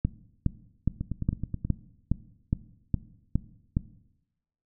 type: two click trains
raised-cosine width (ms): 5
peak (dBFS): -11 / -18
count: 10 / 7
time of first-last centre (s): 0.05-3.769 / 1.01-1.65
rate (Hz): 2.42 / 9.38
effects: noise-tail reverb RT60 0.9 s tail -18 dB re dry